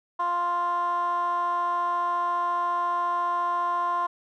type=tone with band-pass filter; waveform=15% pulse; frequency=349.2 Hz; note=F4; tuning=in tune; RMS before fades=-26 dBFS; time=0.19-4.07 s; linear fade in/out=10 ms; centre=960 Hz; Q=9.7; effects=none